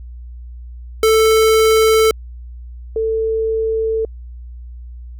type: tone pair in turn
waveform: square / sine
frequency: 441.2 / 444.5 Hz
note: A4 / A4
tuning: +5 / +18 cents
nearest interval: unison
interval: 13 cents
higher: second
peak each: -10 / -15 dBFS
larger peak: first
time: 1.03-2.11 / 2.96-4.05 s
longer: second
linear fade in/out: 2 ms
effects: added 60 Hz sine -30 dBFS peak until 5.19 s